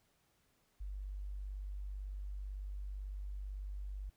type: tone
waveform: sine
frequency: 49 Hz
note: G1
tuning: in tune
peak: -40 dBFS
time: 0.8-4.1 s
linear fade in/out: 10 ms
effects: pink hiss -75 dBFS RMS until 4.16 s